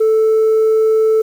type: tone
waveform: sine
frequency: 439.6 Hz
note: A4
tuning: 2 cents flat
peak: -7 dBFS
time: 0-1.22 s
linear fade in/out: 10 ms
effects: tanh soft clip ceiling -8 dBFS + 7-bit